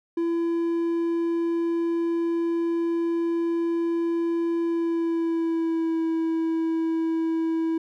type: tone with pitch glide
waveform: triangle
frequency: 336.4 to 326.1 Hz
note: E4 to E4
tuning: +35 to -19 cents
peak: -20 dBFS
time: 0.17-7.78 s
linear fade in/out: 5 ms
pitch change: -54 cents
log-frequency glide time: 4.62-6.03 s
effects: none